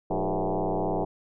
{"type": "tone with frequency modulation", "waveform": "sine", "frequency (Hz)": 174.61, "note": "F3", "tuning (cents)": 0, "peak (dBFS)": -24, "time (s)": [0.1, 1.05], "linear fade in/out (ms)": 10, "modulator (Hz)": 96.4, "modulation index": 7.1, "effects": []}